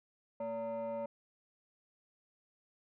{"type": "tone with frequency modulation", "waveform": "sine", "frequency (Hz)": 572, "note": "D5", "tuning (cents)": -46, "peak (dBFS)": -34, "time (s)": [0.4, 1.06], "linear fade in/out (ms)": 5, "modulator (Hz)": 345, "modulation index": 0.69, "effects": ["tanh soft clip ceiling -34 dBFS"]}